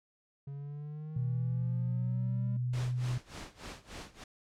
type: exponential sweep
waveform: triangle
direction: up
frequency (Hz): 138.59 to 200.9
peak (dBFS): -37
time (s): 0.47-2.57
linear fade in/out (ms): 5
type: tone with pitch glide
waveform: sine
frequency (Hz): 123.2 to 124.2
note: B2 to B2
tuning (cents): -4 to +10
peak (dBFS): -30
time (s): 1.16-3.18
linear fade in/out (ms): 5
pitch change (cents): +14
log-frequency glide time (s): 2.55-2.74
type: noise with tremolo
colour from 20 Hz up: pink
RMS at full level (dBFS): -43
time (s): 2.73-4.24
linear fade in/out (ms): 5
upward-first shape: sine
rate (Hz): 3.4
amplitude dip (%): 90
effects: low-pass 7000 Hz 12 dB/octave